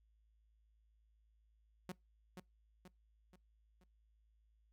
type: tone with echo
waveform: sawtooth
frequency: 182.5 Hz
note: F#3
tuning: 24 cents flat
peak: -39 dBFS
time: 1.89-1.92 s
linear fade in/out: 2 ms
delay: 480 ms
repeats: 4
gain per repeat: -6 dB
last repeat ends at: 3.84 s
effects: noise-tail reverb RT60 0.2 s tail -23 dB re dry + added 54 Hz sine -70 dBFS peak until 4.72 s